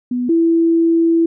sine tone pair in turn, 246.9 / 331.8 Hz, B3 / E4, 0 / +11 cents, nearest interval perfect fourth, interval 511 cents, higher second, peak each -16 / -10 dBFS, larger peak second, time 0.11-0.29 / 0.29-1.26 s, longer second, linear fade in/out 5 ms, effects none

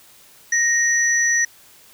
sine tone pair together, 1864.7 / 5915 Hz, A#6 / F#8, 0 / -1 cents, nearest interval octave + minor sixth, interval 1999 cents, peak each -17 / -19 dBFS, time 0.52-1.45 s, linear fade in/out 5 ms, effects white hiss -49 dBFS RMS until 1.93 s

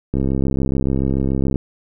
click train, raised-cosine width 3 ms, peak -7 dBFS, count 96, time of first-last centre 0.14-1.558 s, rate 67 Hz, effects none

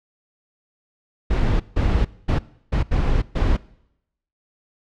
brown noise bursts at uneven times, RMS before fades -18 dBFS, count 6, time 1.3-1.6 / 1.76-2.05 / 2.28-2.39 / 2.72-2.83 / 2.91-3.22 / 3.35-3.57 s, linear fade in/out 10 ms, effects noise-tail reverb RT60 0.8 s tail -21 dB re dry + low-pass 4000 Hz 12 dB/octave

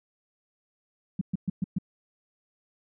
sine tone bursts, 185 Hz, F#3, in tune, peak -23 dBFS, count 5, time 1.19-1.785 s, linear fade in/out 5 ms, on 23 ms, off 120 ms, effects none

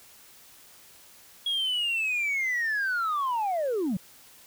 sine linear sweep, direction down, 3322 to 165.8 Hz, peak -23 dBFS, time 1.46-3.97 s, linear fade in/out 5 ms, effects tanh soft clip ceiling -23 dBFS + white hiss -53 dBFS RMS until 4.46 s

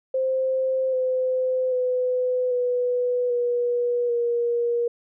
sine tone with pitch steps, 523.3 / 513.1 / 503.1 / 493.4 / 483.8 / 474.4 Hz, C5 / C5 / B4 / B4 / B4 / A#4, 0 / -34 / +32 / -2 / -36 / +30 cents, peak -20 dBFS, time 0.14-4.88 s, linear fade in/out 5 ms, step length 790 ms, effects none

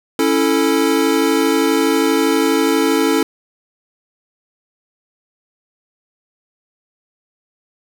square chord, A major, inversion first, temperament equal, 277.2 / 329.6 / 440 Hz, C#4 / E4 / A4, 0 / 0 / 0 cents, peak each -18 dBFS, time 0.19-3.23 s, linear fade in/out 2 ms, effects none

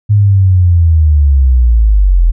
sine linear sweep, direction down, 105.4 to 40.14 Hz, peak -4 dBFS, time 0.09-2.32 s, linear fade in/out 20 ms, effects none

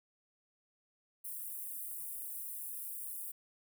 white high-pass noise, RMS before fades -43 dBFS, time 1.24-3.32 s, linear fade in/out 10 ms, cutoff 9000 Hz, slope 48 dB/octave, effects none

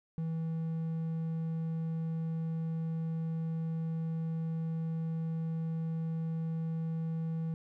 triangle tone, 162.5 Hz, E3, 24 cents flat, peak -30 dBFS, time 0.18-7.54 s, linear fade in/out 0 ms, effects none

